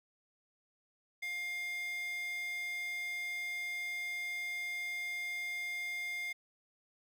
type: tone with high-pass filter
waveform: square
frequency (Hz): 706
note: F5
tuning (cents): +19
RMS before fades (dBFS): -39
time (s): 1.22-6.33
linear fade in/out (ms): 10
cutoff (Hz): 2200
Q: 5
effects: none